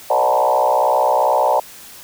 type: tone with frequency modulation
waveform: sine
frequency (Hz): 740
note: F#5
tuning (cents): 0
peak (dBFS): -12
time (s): 0.1-1.6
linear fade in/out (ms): 5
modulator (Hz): 62.4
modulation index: 3.5
effects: white hiss -39 dBFS RMS until 2.03 s